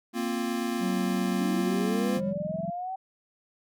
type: chord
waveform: square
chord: Bb suspended second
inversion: none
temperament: equal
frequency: 233.1 / 261.6 / 349.2 Hz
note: Bb3 / C4 / F4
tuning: 0 / 0 / 0 cents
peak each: -31 / -34 / -34 dBFS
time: 0.13-2.21 s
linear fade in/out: 50 ms
type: tone with pitch glide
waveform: triangle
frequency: 187.9 to 199.07 Hz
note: F#3 to G3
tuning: +27 to +27 cents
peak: -26 dBFS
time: 0.79-2.34 s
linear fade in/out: 50 ms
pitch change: +100 cents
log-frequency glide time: 1.85-1.97 s
type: linear sweep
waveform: sine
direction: up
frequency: 274.2 to 770 Hz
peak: -31 dBFS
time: 1.4-2.96 s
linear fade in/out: 10 ms
type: tone bursts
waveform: sine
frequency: 180 Hz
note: F#3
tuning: 47 cents flat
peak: -28 dBFS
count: 12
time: 2.17-2.701 s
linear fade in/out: 5 ms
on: 25 ms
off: 21 ms
effects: none